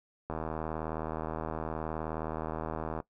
click train, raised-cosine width 1 ms, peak -21 dBFS, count 215, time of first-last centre 0.3-3.002 s, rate 79.2 Hz, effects noise-tail reverb RT60 0.1 s tail -19 dB re dry

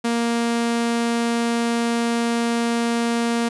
sawtooth tone, 233.9 Hz, A#3, 6 cents sharp, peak -15 dBFS, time 0.04-3.49 s, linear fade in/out 10 ms, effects resampled to 24000 Hz

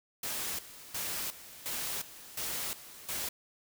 white noise with tremolo, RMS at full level -36 dBFS, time 0.23-3.29 s, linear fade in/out 5 ms, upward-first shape square, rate 1.4 Hz, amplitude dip 80%, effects none

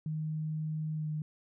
sine tone with pitch glide, 155.56 to 153.24 Hz, D#3 to D#3, 0 to -26 cents, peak -32 dBFS, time 0.06-1.22 s, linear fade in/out 2 ms, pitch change -26 cents, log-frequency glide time 0.95-1.08 s, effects none

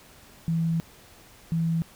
sine tone pair in turn, 164.81 / 164.81 Hz, E3 / E3, 0 / 0 cents, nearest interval unison, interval 0 cents, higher neither, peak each -22 dBFS, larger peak neither, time 0.48-0.8 / 1.52-1.82 s, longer first, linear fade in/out 0 ms, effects pink hiss -52 dBFS RMS until 1.95 s

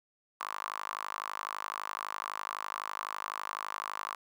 sawtooth tone with high-pass filter, 51.91 Hz, G#1, in tune, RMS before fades -39 dBFS, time 0.4-4.15 s, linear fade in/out 5 ms, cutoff 1100 Hz, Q 6, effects none

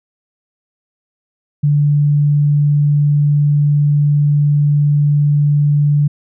sine tone, 146.2 Hz, D3, 7 cents flat, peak -9 dBFS, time 1.63-6.08 s, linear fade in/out 10 ms, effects none

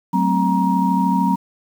sine tone cluster, 187.9 / 221 / 261.6 / 943 Hz, F#3 / A3 / C4 / A#5, +27 / +8 / 0 / +20 cents, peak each -18 / -24 / -21 / -19 dBFS, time 0.13-1.36 s, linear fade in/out 10 ms, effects 7-bit

